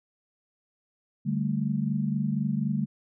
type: chord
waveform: sine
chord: D suspended fourth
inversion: none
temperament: equal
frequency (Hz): 146.83 / 196 / 220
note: D3 / G3 / A3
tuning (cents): 0 / 0 / 0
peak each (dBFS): -29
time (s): 1.25-2.86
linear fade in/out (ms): 20
effects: none